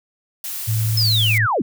blue noise, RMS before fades -28 dBFS, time 0.44-1.38 s, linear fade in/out 2 ms
sine tone, 110 Hz, A2, in tune, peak -17 dBFS, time 0.67-1.47 s, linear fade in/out 20 ms
sine linear sweep, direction down, 5260 to 159.1 Hz, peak -16 dBFS, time 0.97-1.62 s, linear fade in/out 5 ms
effects none

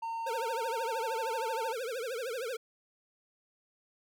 triangle tone with pitch glide, 913 to 899.4 Hz, A#5 to A5, -36 to +38 cents, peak -32 dBFS, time 0.02-1.73 s, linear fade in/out 10 ms, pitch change -26 cents, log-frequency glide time 0.88-0.94 s
square tone with vibrato, 486.2 Hz, B4, 27 cents flat, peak -35 dBFS, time 0.26-2.57 s, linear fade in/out 10 ms, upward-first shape triangle, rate 13 Hz, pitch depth 220 cents each way
effects none

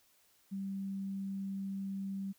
sine tone, 195 Hz, G3, 9 cents flat, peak -36 dBFS, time 0.51-2.33 s, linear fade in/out 20 ms, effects white hiss -69 dBFS RMS until 2.38 s

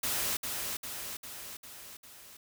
white noise with echo, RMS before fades -32 dBFS, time 0.03-0.37 s, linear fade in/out 5 ms, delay 400 ms, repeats 5, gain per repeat -4 dB, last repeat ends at 2.37 s, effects none

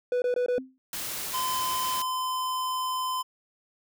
triangle tone bursts, 493.9 Hz, B4, in tune, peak -21 dBFS, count 4, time 0.12-0.583 s, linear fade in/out 2 ms, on 100 ms, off 21 ms
sine tone with exponential decay, 260.6 Hz, C4, 7 cents flat, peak -30 dBFS, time 0.58-0.78 s, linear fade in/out 0 ms, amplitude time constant 43 ms
white noise, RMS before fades -34 dBFS, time 0.93-2.02 s, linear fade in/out 2 ms
square tone, 1024 Hz, C6, 38 cents flat, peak -28 dBFS, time 1.33-3.23 s, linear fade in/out 20 ms
effects none

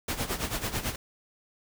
pink noise with tremolo, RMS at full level -29 dBFS, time 0.08-0.96 s, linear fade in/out 5 ms, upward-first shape sine, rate 9.1 Hz, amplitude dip 75%, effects none

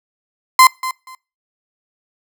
35% pulse tone with echo, 1035 Hz, C6, 19 cents flat, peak -3 dBFS, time 0.59-0.67 s, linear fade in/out 2 ms, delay 240 ms, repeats 2, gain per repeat -15 dB, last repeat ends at 1.15 s, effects noise-tail reverb RT60 0.3 s tail -24 dB re dry

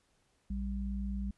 sine tone pair together, 58.72 / 197.5 Hz, A#1 / G3, +13 / +13 cents, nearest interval octave + major sixth, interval 2100 cents, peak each -35 / -37 dBFS, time 0.5-1.31 s, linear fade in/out 5 ms, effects pink hiss -73 dBFS RMS until 1.37 s + resampled to 24000 Hz

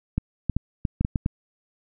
clicks, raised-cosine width 5 ms, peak -10 dBFS, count 8, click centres 0.18 / 0.497 / 0.566 / 0.852 / 1.01 / 1.049 / 1.158 / 1.261 s, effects none

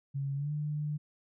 sine tone with pitch glide, 138.59 to 149.4 Hz, C#3 to D3, 0 to +30 cents, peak -31 dBFS, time 0.14-0.98 s, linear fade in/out 20 ms, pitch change +130 cents, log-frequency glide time 0.35-0.51 s, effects none

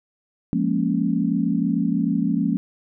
sine chord, Bb minor seventh, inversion second, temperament equal with one note detuned, 174.61 / 207.7 / 234.2 / 277.2 Hz, F3 / Ab3 / Bb3 / Db4, 0 / 0 / +8 / 0 cents, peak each -24 dBFS, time 0.53-2.57 s, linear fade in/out 0 ms, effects none

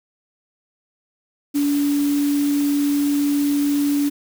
sine tone in noise, 287.2 Hz, D4, 39 cents flat, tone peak -16 dBFS, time 1.54-4.1 s, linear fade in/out 20 ms, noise white, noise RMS -33 dBFS, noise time 1.54-4.1 s, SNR +14 dB, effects none

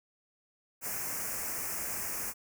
white band-stop noise, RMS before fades -36 dBFS, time 0.81-2.34 s, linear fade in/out 50 ms, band 2500 to 5400 Hz, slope 48 dB/octave, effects none

